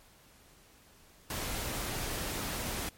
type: noise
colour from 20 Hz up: pink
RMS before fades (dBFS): -36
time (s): 1.3-2.89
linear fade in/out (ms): 2
effects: pink hiss -60 dBFS RMS until 2.97 s + MP3 64 kbps